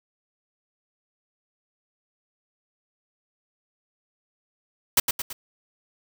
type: noise with echo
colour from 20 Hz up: white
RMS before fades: -17 dBFS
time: 4.97-5 s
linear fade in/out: 5 ms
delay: 110 ms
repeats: 3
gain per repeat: -6 dB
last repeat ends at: 5.33 s
effects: none